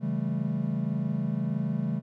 triangle chord, A dominant seventh, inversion first, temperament equal with one note detuned, 138.59 / 164.81 / 196 / 217.7 Hz, C#3 / E3 / G3 / A3, 0 / 0 / 0 / -18 cents, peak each -30 dBFS, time 0-2.02 s, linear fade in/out 50 ms, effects none

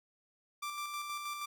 sawtooth tone with tremolo, 1177 Hz, D6, 3 cents sharp, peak -33 dBFS, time 0.62-1.46 s, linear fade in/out 10 ms, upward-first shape square, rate 6.3 Hz, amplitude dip 35%, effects none

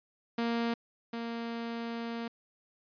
sawtooth tone pair in turn, 233.1 / 232.2 Hz, A#3 / A#3, 0 / -7 cents, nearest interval unison, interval 7 cents, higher first, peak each -25 / -31 dBFS, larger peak first, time 0.38-0.74 / 1.13-2.28 s, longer second, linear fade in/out 5 ms, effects resampled to 11025 Hz

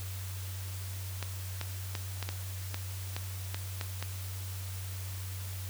clicks, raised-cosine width 0.2 ms, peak -18 dBFS, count 10, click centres 1.227 / 1.613 / 1.952 / 2.227 / 2.29 / 2.744 / 3.165 / 3.545 / 3.812 / 4.026 s, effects added 94 Hz sine -37 dBFS peak until 5.69 s + white hiss -46 dBFS RMS until 5.69 s

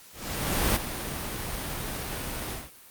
pink noise with ADSR envelope, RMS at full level -23 dBFS, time 0.12-2.71 s, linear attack 640 ms, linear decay 10 ms, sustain -10 dB, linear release 200 ms, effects white hiss -51 dBFS RMS until 2.9 s + Opus 48 kbps

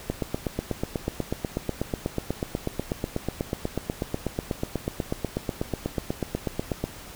click train, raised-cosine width 2 ms, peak -12 dBFS, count 56, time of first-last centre 0.1-6.84 s, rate 8.16 Hz, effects pink hiss -43 dBFS RMS until 7.15 s

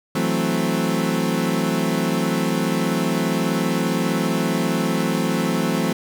30% pulse chord, F# half-diminished seventh, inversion third, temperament equal, 164.81 / 185 / 220 / 261.6 Hz, E3 / F#3 / A3 / C4, 0 / 0 / 0 / 0 cents, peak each -22 dBFS, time 0.15-5.93 s, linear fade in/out 5 ms, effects none

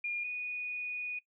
sine tone pair in turn, 2417 / 2469 Hz, D7 / D#7, +49 / -14 cents, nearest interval unison, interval 37 cents, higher second, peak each -32 / -34 dBFS, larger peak first, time 0.04-0.24 / 0.24-1.19 s, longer second, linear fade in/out 5 ms, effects noise-tail reverb RT60 0.1 s tail -21 dB re dry

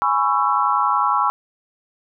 sine chord, C# minor seventh, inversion second, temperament just, 831.5 / 997.9 / 1108.7 / 1330.5 Hz, G#5 / B5 / C#6 / E6, +2 / +18 / 0 / +16 cents, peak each -22 / -21 / -20 / -21 dBFS, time 0.02-1.3 s, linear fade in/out 0 ms, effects none

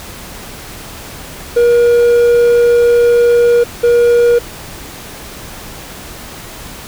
triangle tone bursts at uneven times, 476.5 Hz, A#4, 38 cents sharp, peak -4 dBFS, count 2, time 1.56-3.64 / 3.83-4.39 s, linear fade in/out 10 ms, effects pink hiss -30 dBFS RMS until 6.87 s

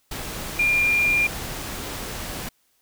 sine tone in noise, 2400 Hz, D7, 37 cents sharp, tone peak -17 dBFS, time 0.59-1.27 s, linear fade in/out 5 ms, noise pink, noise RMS -32 dBFS, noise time 0.11-2.49 s, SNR +12 dB, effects white hiss -66 dBFS RMS until 2.81 s

